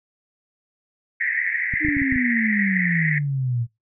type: band-pass noise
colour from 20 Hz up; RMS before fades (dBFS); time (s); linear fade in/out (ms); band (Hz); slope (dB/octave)
pink; -24; 1.2-3.19; 10; 1800 to 2100; 96
type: clicks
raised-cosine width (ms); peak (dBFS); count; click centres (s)
5; -17; 7; 1.738 / 1.849 / 1.885 / 1.968 / 2.018 / 2.124 / 2.16
type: exponential sweep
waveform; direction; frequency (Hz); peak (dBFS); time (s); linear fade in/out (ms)
sine; down; 311.1 to 114.4; -20; 1.8-3.67; 50
effects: noise-tail reverb RT60 0.2 s tail -21 dB re dry